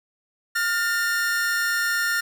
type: tone pair together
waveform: 45% pulse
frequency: 1411.2 / 1812 Hz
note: F6 / A#6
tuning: +18 / -50 cents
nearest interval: major third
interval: 432 cents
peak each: -24 dBFS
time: 0.55-2.21 s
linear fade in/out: 10 ms
effects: none